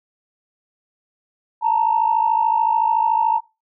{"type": "tone pair together", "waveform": "sine", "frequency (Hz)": [880, 933.7], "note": ["A5", "A#5"], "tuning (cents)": [0, 3], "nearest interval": "minor second", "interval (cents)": 103, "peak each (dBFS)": -17, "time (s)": [1.61, 3.41], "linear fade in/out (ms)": 50, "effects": ["noise-tail reverb RT60 0.3 s tail -26 dB re dry", "tanh soft clip ceiling -7 dBFS"]}